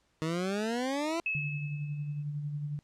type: exponential sweep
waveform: 20% pulse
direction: up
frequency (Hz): 155.56 to 341.6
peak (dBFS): -25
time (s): 0.22-1.2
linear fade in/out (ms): 0
type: tone with exponential decay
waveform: sine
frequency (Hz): 2591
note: E7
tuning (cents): -30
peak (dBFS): -27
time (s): 1.26-2.23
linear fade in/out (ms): 2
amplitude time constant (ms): 210
type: tone with tremolo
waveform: sine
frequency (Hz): 146.83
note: D3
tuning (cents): 0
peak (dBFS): -31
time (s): 1.35-2.79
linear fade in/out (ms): 0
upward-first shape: sine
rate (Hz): 11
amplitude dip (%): 40
effects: pink hiss -72 dBFS RMS until 2.83 s + low-pass 8000 Hz 12 dB/octave